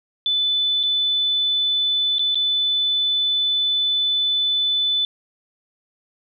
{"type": "tone with dropouts", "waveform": "sine", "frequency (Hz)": 3500, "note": "A7", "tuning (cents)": -10, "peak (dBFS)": -17, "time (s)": [0.26, 5.05], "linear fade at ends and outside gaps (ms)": 1, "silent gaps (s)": [[0.831, 0.835], [2.184, 2.193], [2.346, 2.355]], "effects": []}